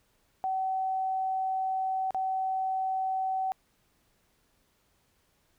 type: tone with dropouts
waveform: sine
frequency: 760 Hz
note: F#5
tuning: 46 cents sharp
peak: -27 dBFS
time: 0.44-3.52 s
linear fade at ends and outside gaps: 0 ms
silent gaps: 2.107-2.146 s
effects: pink hiss -70 dBFS RMS until 5.58 s